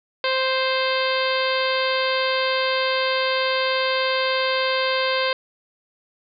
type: harmonic tone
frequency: 523.3 Hz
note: C5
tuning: in tune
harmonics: 1 / 2 / 3 / 4 / 5 / 6 / 7 / 8 / 9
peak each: -23 / -26 / -28 / -29 / -30 / -31 / -31 / -32 / -33 dBFS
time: 0.24-5.33 s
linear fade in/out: 2 ms
effects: none